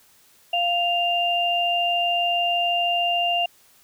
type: tone pair together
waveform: sine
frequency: 698.5 / 2794 Hz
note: F5 / F7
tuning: 0 / 0 cents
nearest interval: 2 octaves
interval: 2400 cents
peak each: -22 dBFS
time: 0.53-3.46 s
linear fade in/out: 5 ms
effects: white hiss -56 dBFS RMS until 3.83 s